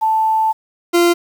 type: tone pair in turn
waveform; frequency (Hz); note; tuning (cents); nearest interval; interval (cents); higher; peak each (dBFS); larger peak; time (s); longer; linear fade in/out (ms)
sine / 40% pulse; 880 / 345.5; A5 / F4; 0 / -19; octave + major third; 1619; first; -12 / -9; second; 0.01-0.53 / 0.93-1.14; first; 20
effects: 7-bit